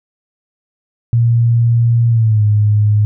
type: tone with pitch glide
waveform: sine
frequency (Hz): 117.3 to 105.11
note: A#2 to G#2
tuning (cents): +11 to +21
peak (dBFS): -8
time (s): 1.13-3.05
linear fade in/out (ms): 0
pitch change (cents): -190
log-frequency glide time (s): 2.09-2.43
effects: none